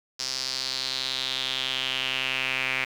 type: tone with band-pass filter sweep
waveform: sawtooth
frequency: 130.8 Hz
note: C3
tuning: in tune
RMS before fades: -29 dBFS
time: 0.19-2.85 s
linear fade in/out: 10 ms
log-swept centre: 5200 to 2300 Hz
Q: 4.5
effects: 8-bit